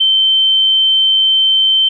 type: tone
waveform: sine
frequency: 3101 Hz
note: G7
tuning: 19 cents flat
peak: -8 dBFS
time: 0-1.89 s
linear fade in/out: 10 ms
effects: none